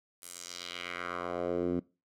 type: tone with band-pass filter sweep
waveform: 10% pulse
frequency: 88 Hz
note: F2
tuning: 14 cents sharp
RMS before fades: -36 dBFS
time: 0.22-1.8 s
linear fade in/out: 5 ms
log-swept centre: 11000 to 250 Hz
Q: 1.8
effects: noise-tail reverb RT60 0.3 s tail -22 dB re dry